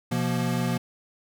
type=tone cluster; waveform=square; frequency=125.5 / 173 / 238.1 Hz; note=B2 / F3 / A#3; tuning=+28 / -16 / +37 cents; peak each=-29 dBFS; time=0.11-0.78 s; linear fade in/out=10 ms; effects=none